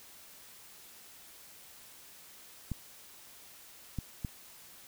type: clicks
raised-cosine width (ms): 5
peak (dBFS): -22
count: 3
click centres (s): 2.717 / 3.987 / 4.248
effects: white hiss -54 dBFS RMS until 4.87 s